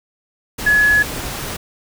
sine tone in noise, 1695 Hz, G#6, 35 cents sharp, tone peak -10 dBFS, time 0.66-1.03 s, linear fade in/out 10 ms, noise pink, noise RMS -26 dBFS, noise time 0.58-1.57 s, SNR +13 dB, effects none

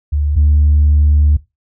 sine tone pair in turn, 73.42 / 74.1 Hz, D2 / D2, 0 / +16 cents, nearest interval unison, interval 16 cents, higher second, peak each -12 / -6 dBFS, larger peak second, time 0.12-0.36 / 0.36-1.37 s, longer second, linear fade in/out 10 ms, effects noise-tail reverb RT60 0.2 s tail -17 dB re dry + tanh soft clip ceiling -4 dBFS

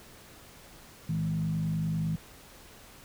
sine tone with frequency modulation, 161.5 Hz, E3, 35 cents flat, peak -27 dBFS, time 1.09-2.16 s, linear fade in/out 5 ms, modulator 50.2 Hz, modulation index 0.73, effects pink hiss -52 dBFS RMS until 3.04 s

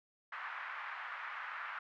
white band-pass noise, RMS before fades -44 dBFS, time 0.32-1.79 s, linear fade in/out 5 ms, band 1000 to 1800 Hz, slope 24 dB/octave, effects none

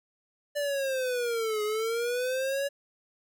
square linear two-way sweep, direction down then up, 587.3 to 418.8 to 566 Hz, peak -28 dBFS, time 0.55-2.69 s, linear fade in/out 20 ms, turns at 1.63 s, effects none

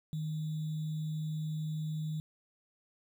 sine tone with sample-and-hold, 155.56 Hz, D#3, in tune, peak -33 dBFS, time 0.13-2.2 s, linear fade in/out 0 ms, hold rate 3675 Hz, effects none

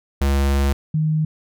square / sine tone pair in turn, 69.3 / 155.57 Hz, C#2 / D#3, 0 / 0 cents, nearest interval octave + major second, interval 1400 cents, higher second, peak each -16 dBFS, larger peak neither, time 0.21-0.73 / 0.94-1.25 s, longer first, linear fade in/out 5 ms, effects none

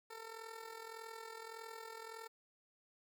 15% pulse tone with amplitude modulation, 450.3 Hz, A4, 40 cents sharp, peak -39 dBFS, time 0.1-2.28 s, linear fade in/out 10 ms, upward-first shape sine, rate 41.7 Hz, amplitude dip 65%, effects none

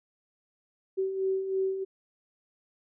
sine beating tone pair, 380 / 383.1 Hz, F#4 / G4, +46 / -40 cents, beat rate 3.1 Hz, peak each -35 / -27 dBFS, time 0.97-1.85 s, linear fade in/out 20 ms, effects none

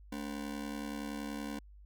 40% pulse ring-modulated tone, 252.4 Hz, B3, 38 cents sharp, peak -34 dBFS, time 0.12-1.59 s, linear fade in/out 5 ms, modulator 35.3 Hz, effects added 50 Hz sine -52 dBFS peak until 1.85 s

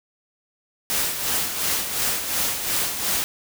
white noise with tremolo, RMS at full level -22 dBFS, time 0.9-3.24 s, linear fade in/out 0 ms, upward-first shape sine, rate 2.8 Hz, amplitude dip 55%, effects none

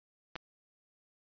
clicks, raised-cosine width 0.3 ms, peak -24 dBFS, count 2, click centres 0.356 / 0.362 s, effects resampled to 11025 Hz

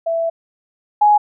sine tone pair in turn, 663 / 835.3 Hz, E5 / G#5, +10 / +10 cents, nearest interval major third, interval 400 cents, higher second, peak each -16 / -8 dBFS, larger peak second, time 0.06-0.3 / 1.01-1.18 s, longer first, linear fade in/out 10 ms, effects none

